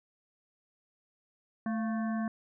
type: harmonic tone with a mistuned harmonic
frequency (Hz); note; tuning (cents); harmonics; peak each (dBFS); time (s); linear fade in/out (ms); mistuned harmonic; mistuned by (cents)
220; A3; 0; 1 / 3 / 5 / 7 / 8; -30 / -40 / -44 / -47 / -48; 1.66-2.28; 2; 3; +78
effects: none